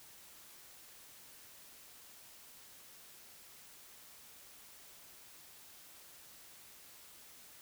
silence, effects white hiss -57 dBFS RMS until 7.61 s

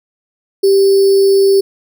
sine tone with sample-and-hold, 392 Hz, G4, in tune, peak -6 dBFS, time 0.63-1.61 s, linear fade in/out 10 ms, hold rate 4900 Hz, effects none

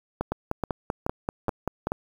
two click trains, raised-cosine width 1 ms, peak -12 / -12 dBFS, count 5 / 9, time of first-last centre 0.21-1.919 / 0.32-1.87 s, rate 2.34 / 5.16 Hz, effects 7-bit

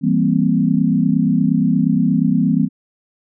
sine chord, C dominant seventh, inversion first, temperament equal, 164.81 / 196 / 233.1 / 261.6 Hz, E3 / G3 / Bb3 / C4, 0 / 0 / 0 / 0 cents, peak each -18 dBFS, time 0.01-2.69 s, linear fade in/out 50 ms, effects none

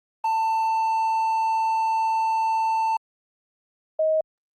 triangle / sine tone pair in turn, 891 / 630 Hz, A5 / D#5, +22 / +21 cents, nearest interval tritone, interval 601 cents, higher first, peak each -18 dBFS, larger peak neither, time 0.24-2.97 / 3.99-4.21 s, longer first, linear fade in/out 5 ms, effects Opus 24 kbps

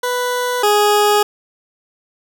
20% pulse tone pair in turn, 494.1 / 415.5 Hz, B4 / G#4, +1 / +1 cents, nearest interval minor third, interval 300 cents, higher first, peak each -12 / -6 dBFS, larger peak second, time 0.03-0.63 / 0.63-1.23 s, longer neither, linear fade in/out 5 ms, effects none

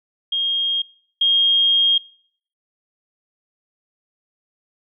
sine tone pair in turn, 3240 / 3240 Hz, G#7 / G#7, -43 / -43 cents, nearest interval unison, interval 0 cents, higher neither, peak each -18 / -13 dBFS, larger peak second, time 0.32-0.82 / 1.21-1.98 s, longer second, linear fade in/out 5 ms, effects noise-tail reverb RT60 0.6 s tail -24 dB re dry

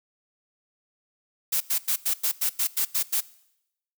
blue noise bursts, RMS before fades -24 dBFS, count 10, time 1.52-3.208 s, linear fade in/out 10 ms, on 86 ms, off 92 ms, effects noise-tail reverb RT60 0.8 s tail -20 dB re dry

